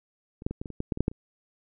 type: clicks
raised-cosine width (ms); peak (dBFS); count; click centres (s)
3; -29 / -13 / -20 / -21 / -24 / -26 / -16 / -13 / -21 / -10 / -11 / -30; 12; 0.421 / 0.465 / 0.51 / 0.615 / 0.658 / 0.703 / 0.804 / 0.922 / 0.974 / 1.006 / 1.081 / 1.115
effects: none